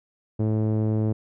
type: tone with low-pass filter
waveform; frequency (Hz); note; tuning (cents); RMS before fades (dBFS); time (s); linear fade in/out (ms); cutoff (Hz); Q
sawtooth; 108.6; A2; -22; -23; 0.39-1.13; 10; 440; 1.1
effects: none